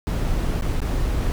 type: noise with dropouts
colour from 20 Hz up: brown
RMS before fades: -22 dBFS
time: 0.07-1.32 s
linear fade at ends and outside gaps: 0 ms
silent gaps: 0.611-0.622 / 0.803-0.818 s
effects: none